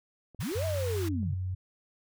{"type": "clicks", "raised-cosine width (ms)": 2, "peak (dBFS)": -40, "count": 8, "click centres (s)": [0.347, 0.429, 0.517, 0.75, 0.905, 0.965, 1.035, 1.231]}
{"type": "linear two-way sweep", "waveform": "sine", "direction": "up then down", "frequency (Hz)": [69.9, 659.3, 112.9], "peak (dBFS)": -31, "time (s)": [0.39, 1.34], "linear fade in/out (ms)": 5, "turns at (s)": 0.65}
{"type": "high-pass noise", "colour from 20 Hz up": "pink", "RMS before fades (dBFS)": -43, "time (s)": [0.4, 1.09], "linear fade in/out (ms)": 10, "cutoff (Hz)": 910, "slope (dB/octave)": 24}
{"type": "tone", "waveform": "sine", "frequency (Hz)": 92.5, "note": "F#2", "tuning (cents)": 0, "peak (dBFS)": -30, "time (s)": [0.55, 1.55], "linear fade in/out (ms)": 10}
{"effects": []}